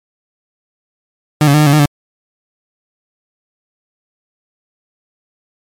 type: tone with pitch steps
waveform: 30% pulse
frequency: 151.1 / 141.2 / 150.7 / 151.6 / 141.6 / 152.1 / 144.5 Hz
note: D3 / C#3 / D3 / D#3 / C#3 / D#3 / D3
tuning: +50 / +32 / +45 / -45 / +37 / -39 / -28 cents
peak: -4 dBFS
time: 1.41-1.858 s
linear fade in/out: 2 ms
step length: 64 ms
effects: MP3 96 kbps